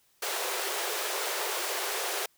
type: high-pass noise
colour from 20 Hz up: pink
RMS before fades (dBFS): -32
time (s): 0.22-2.26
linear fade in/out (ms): 5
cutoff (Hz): 360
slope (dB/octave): 96
effects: white hiss -67 dBFS RMS until 2.37 s